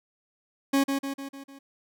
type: tone with echo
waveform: 40% pulse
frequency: 275 Hz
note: C#4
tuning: 14 cents flat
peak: -19 dBFS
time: 0.73-0.84 s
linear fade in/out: 10 ms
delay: 150 ms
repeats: 5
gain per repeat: -5 dB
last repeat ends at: 1.59 s
effects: none